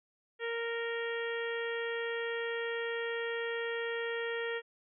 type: harmonic tone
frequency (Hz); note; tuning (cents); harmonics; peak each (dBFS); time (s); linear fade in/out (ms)
464.5; A#4; -6; 1 / 2 / 3 / 4 / 5 / 6 / 7; -35 / -47 / -44 / -39 / -47 / -48 / -48; 0.39-4.62; 50
effects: none